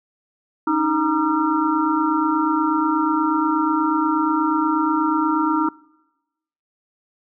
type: tone cluster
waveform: sine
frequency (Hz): 285.4 / 313.7 / 939 / 1205 / 1359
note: D4 / D#4 / A#5 / D6 / F6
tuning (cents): -49 / +14 / +12 / +44 / -48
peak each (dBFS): -27 / -19 / -23 / -27 / -24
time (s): 0.67-5.69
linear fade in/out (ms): 5
effects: noise-tail reverb RT60 1.0 s tail -24 dB re dry